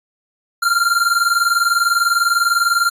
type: tone pair together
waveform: square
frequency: 1376.9 / 1396.9 Hz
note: F6 / F6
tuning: -25 / 0 cents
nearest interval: unison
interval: 25 cents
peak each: -17 dBFS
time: 0.62-2.9 s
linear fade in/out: 10 ms
effects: resampled to 32000 Hz